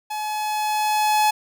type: tone with level ramp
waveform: 45% pulse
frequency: 851 Hz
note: G#5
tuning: 42 cents sharp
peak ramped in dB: -26 to -15 dBFS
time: 0.1-1.31 s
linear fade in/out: 10 ms
effects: none